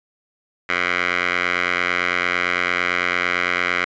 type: tone with band-pass filter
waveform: 10% pulse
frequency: 88.9 Hz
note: F2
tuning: 31 cents sharp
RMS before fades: -21 dBFS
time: 0.69-3.85 s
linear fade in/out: 5 ms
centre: 1900 Hz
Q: 3.6
effects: resampled to 16000 Hz